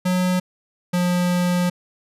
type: tone pair in turn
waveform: square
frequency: 182.3 / 177.93 Hz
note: F#3 / F3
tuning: -25 / +33 cents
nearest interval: unison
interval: 42 cents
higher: first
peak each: -18 dBFS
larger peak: neither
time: 0.05-0.4 / 0.93-1.7 s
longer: second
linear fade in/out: 10 ms
effects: resampled to 32000 Hz